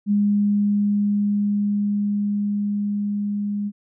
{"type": "tone with level ramp", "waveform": "sine", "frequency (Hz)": 204.9, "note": "G#3", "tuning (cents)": -23, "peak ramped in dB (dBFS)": [-15, -22], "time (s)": [0.06, 3.72], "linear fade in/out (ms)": 50, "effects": []}